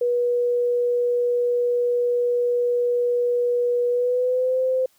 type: tone with pitch glide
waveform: sine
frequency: 485.1 to 516.9 Hz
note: B4 to C5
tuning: -31 to -21 cents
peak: -18 dBFS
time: 0.01-4.86 s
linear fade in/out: 5 ms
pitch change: +110 cents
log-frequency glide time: 3.89-4.6 s
effects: white hiss -61 dBFS RMS until 4.98 s